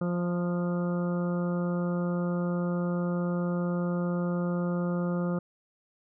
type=harmonic tone with a mistuned harmonic; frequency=175.5 Hz; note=F3; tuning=9 cents sharp; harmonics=1 / 2 / 3 / 4 / 5 / 6 / 7 / 8; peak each=-27 / -36 / -35 / -47 / -47 / -50 / -42 / -47 dBFS; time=0.01-5.39 s; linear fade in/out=5 ms; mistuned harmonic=4; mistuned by=-23 cents; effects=none